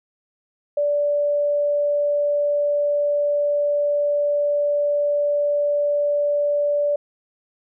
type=tone; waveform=sine; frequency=582 Hz; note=D5; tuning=16 cents flat; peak=-17 dBFS; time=0.77-6.96 s; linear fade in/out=5 ms; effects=none